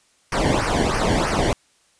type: noise with flanger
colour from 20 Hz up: brown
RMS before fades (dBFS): -20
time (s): 0.32-1.53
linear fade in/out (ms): 2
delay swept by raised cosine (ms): 0.26 to 0.81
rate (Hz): 3.1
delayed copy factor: -0.85
effects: white hiss -60 dBFS RMS until 1.99 s + resampled to 22050 Hz